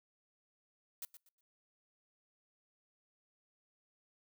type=noise with echo; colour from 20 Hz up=blue; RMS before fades=-43 dBFS; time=1.02-1.05 s; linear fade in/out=2 ms; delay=120 ms; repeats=3; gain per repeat=-12 dB; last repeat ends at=1.41 s; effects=noise-tail reverb RT60 0.3 s tail -26 dB re dry